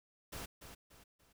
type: noise with echo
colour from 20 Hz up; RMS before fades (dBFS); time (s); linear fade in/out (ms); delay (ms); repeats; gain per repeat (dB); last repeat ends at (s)
pink; -45; 0.32-0.46; 10; 290; 3; -8; 1.33
effects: none